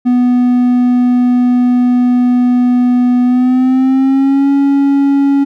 triangle tone with pitch glide, 246.9 to 278.7 Hz, B3 to C#4, 0 to +9 cents, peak -5 dBFS, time 0.05-5.45 s, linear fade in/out 20 ms, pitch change +209 cents, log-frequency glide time 3.23-4.5 s, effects none

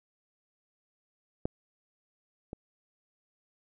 clicks, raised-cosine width 2 ms, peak -16 / -25 dBFS, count 2, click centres 1.455 / 2.531 s, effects none

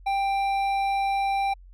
sine tone with hard clipping, 788 Hz, G5, 9 cents sharp, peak -24 dBFS, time 0.06-1.54 s, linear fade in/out 10 ms, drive 9 dB, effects added 45 Hz sine -45 dBFS peak until 1.73 s

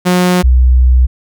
sawtooth / sine tone pair in turn, 180 / 62.85 Hz, F#3 / B1, -47 / +31 cents, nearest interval octave + tritone, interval 1822 cents, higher first, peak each -4 dBFS, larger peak neither, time 0.05-0.43 / 0.43-1.07 s, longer second, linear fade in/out 20 ms, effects none

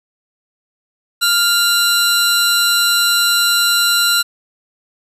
sawtooth tone pair together, 1400 / 3990 Hz, F6 / B7, +4 / +17 cents, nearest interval octave + tritone, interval 1813 cents, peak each -11 dBFS, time 1.21-4.23 s, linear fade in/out 20 ms, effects resampled to 32000 Hz + 8-bit

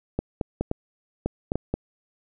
clicks, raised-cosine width 2 ms, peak -11 dBFS, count 8, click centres 0.19 / 0.412 / 0.61 / 0.714 / 1.26 / 1.519 / 1.556 / 1.74 s, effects none

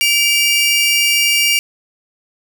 sawtooth tone pair together, 2319 / 2813 Hz, D7 / F7, -22 / +12 cents, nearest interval minor third, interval 334 cents, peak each -11 dBFS, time 0.01-1.59 s, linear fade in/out 0 ms, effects none

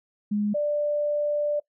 sine tone pair in turn, 207.7 / 589.8 Hz, G#3 / D5, 0 / +7 cents, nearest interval octave + tritone, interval 1807 cents, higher second, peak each -22 / -22 dBFS, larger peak neither, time 0.31-0.54 / 0.54-1.6 s, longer second, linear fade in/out 10 ms, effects noise-tail reverb RT60 0.1 s tail -22 dB re dry

